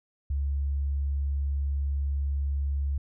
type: tone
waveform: sine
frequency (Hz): 70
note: C#2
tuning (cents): +18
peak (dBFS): -25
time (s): 0.3-2.98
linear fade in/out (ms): 5
effects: none